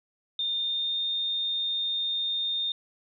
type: tone with pitch glide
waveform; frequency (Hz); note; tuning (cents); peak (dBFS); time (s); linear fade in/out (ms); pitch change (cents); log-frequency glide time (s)
sine; 3626 to 3647; A#7 to A#7; -49 to -39; -26; 0.39-2.72; 2; +10; 0.58-0.99
effects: none